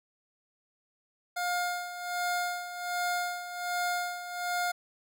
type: tone with tremolo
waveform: 25% pulse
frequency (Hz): 710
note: F5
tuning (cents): +28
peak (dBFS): -24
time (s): 1.36-4.72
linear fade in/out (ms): 10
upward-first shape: sine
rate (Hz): 1.3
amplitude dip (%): 70
effects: none